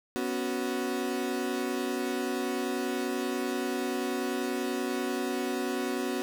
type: chord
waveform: 35% pulse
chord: B suspended second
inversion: none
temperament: equal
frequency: 246.9 / 277.2 / 370 Hz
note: B3 / C#4 / F#4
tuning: 0 / 0 / 0 cents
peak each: -32 / -33 / -31 dBFS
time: 0.16-6.22 s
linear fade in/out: 0 ms
effects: none